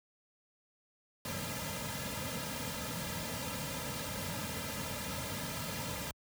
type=noise with comb filter; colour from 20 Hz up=pink; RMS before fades=-39 dBFS; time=1.25-6.11 s; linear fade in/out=2 ms; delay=2.7 ms; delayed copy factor=-1; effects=high-pass 60 Hz 12 dB/octave